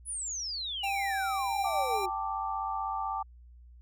sine exponential sweep, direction down, 10470 to 346.6 Hz, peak -33 dBFS, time 0.05-2.1 s, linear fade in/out 50 ms
square tone with vibrato, 784 Hz, G5, in tune, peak -31 dBFS, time 0.83-2.06 s, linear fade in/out 10 ms, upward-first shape square, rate 1.8 Hz, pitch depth 14 cents each way
sine chord, G suspended second, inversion none, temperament equal, 784 / 880 / 1174.7 Hz, G5 / A5 / D6, 0 / 0 / 0 cents, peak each -35 dBFS, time 1.64-3.23 s, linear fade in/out 10 ms
effects added 60 Hz sine -50 dBFS peak until 3.81 s

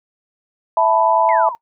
sine chord, E suspended fourth, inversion none, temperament just, 659.3 / 879 / 988.9 Hz, E5 / A5 / B5, 0 / -2 / +2 cents, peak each -16 dBFS, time 0.77-1.49 s, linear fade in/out 2 ms
sine exponential sweep, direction down, 2208 to 890 Hz, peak -25 dBFS, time 1.29-1.55 s, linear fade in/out 0 ms
effects noise-tail reverb RT60 0.1 s tail -21 dB re dry

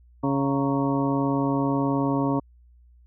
harmonic tone with a mistuned harmonic, 138.59 Hz, C#3, in tune, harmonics 1 / 2 / 3 / 4 / 5 / 7 / 8, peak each -28 / -23 / -32 / -32 / -34 / -31 / -34 dBFS, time 0.23-2.4 s, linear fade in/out 10 ms, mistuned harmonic 7, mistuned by -71 cents, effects added 60 Hz sine -51 dBFS peak until 3.06 s

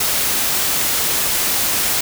white noise, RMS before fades -18 dBFS, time 0-2.01 s, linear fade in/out 5 ms, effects none

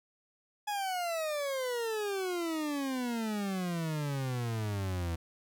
40% pulse exponential sweep, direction down, 845 to 81.8 Hz, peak -31 dBFS, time 0.67-5.16 s, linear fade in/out 10 ms, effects none

